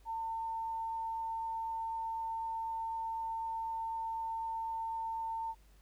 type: tone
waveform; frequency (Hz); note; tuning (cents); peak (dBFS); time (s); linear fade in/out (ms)
sine; 902; A5; +43; -35; 0.05-5.55; 50
effects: added 50 Hz sine -59 dBFS peak until 5.81 s + pink hiss -69 dBFS RMS until 5.81 s